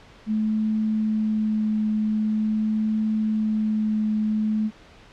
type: tone with vibrato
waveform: sine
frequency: 215.8 Hz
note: A3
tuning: 33 cents flat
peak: -20 dBFS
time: 0.26-4.71 s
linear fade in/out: 50 ms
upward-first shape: triangle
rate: 0.45 Hz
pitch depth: 11 cents each way
effects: pink hiss -49 dBFS RMS until 5.12 s + low-pass 4000 Hz 12 dB/octave